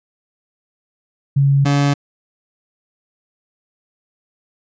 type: tone pair in turn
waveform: sine / 30% pulse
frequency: 139.1 / 142.35 Hz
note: C#3 / C#3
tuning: +6 / +46 cents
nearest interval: unison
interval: 40 cents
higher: second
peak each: -10 dBFS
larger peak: neither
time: 1.36-1.65 / 1.65-1.94 s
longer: neither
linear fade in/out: 10 ms
effects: resampled to 16000 Hz